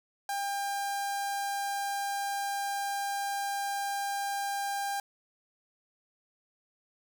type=tone with notch filter; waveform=sawtooth; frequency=799 Hz; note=G5; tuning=33 cents sharp; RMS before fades=-33 dBFS; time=0.29-5 s; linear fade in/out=2 ms; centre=2700 Hz; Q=1.4; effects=none